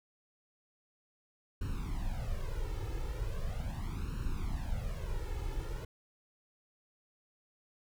brown noise with flanger, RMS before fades -36 dBFS, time 1.61-5.85 s, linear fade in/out 5 ms, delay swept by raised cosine 0.72 to 2.32 ms, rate 0.39 Hz, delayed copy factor +0.95, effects none

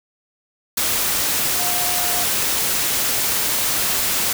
sine tone in noise, 713 Hz, F5, 36 cents sharp, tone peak -28 dBFS, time 1.59-2.24 s, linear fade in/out 5 ms, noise white, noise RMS -20 dBFS, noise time 0.77-4.33 s, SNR -11 dB, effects none

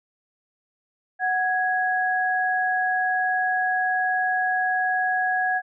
sine tone pair together, 740 / 1661.2 Hz, F#5 / G#6, 0 / 0 cents, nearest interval octave + major second, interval 1400 cents, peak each -23 dBFS, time 1.19-5.62 s, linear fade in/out 50 ms, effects none

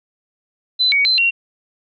sine tone with pitch steps, 4023 / 2246 / 4080 / 2747 Hz, B7 / C#7 / C8 / F7, +31 / +22 / -44 / -29 cents, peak -12 dBFS, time 0.79-1.31 s, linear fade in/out 20 ms, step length 130 ms, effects none

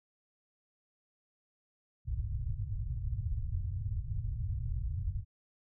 white low-pass noise, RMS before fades -35 dBFS, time 2.05-5.25 s, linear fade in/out 50 ms, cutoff 120 Hz, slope 48 dB/octave, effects none

